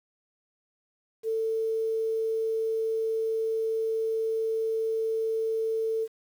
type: tone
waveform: sine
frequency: 445.9 Hz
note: A4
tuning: 23 cents sharp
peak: -25 dBFS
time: 1.23-6.08 s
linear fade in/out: 50 ms
effects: 9-bit